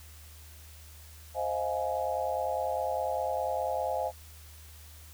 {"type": "chord", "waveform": "sine", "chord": "F minor seventh", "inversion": "second", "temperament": "just", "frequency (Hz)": [523.8, 628.6, 698.5, 838.1], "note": ["C5", "Eb5", "F5", "Ab5"], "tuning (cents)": [2, 18, 0, 16], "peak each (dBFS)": -34, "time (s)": [1.34, 4.12], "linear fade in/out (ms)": 50, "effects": ["added 77 Hz sine -49 dBFS peak until 5.13 s", "white hiss -54 dBFS RMS until 5.13 s"]}